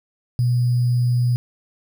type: tone with sample-and-hold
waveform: sine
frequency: 122.4 Hz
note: B2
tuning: 15 cents flat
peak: -15 dBFS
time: 0.39-1.36 s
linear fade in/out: 0 ms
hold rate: 4900 Hz
effects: none